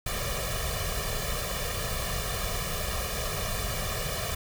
pink noise with comb filter, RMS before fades -31 dBFS, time 0.06-4.35 s, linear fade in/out 5 ms, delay 1.7 ms, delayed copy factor +1, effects none

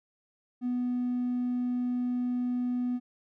triangle tone, 246.9 Hz, B3, in tune, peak -24 dBFS, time 0.61-3 s, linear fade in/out 50 ms, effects tanh soft clip ceiling -23 dBFS

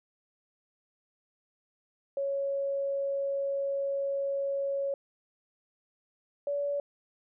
sine tone pair in turn, 554.4 / 571 Hz, C#5 / D5, 0 / -49 cents, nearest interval minor second, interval 51 cents, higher second, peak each -28 dBFS, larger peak neither, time 2.17-4.94 / 6.47-6.8 s, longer first, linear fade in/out 2 ms, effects none

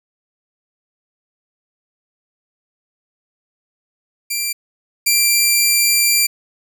10% pulse tone pair in turn, 2363 / 2363 Hz, D7 / D7, +10 / +10 cents, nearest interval unison, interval 0 cents, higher neither, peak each -10 / -3 dBFS, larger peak second, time 4.3-4.53 / 5.06-6.27 s, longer second, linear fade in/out 10 ms, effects none

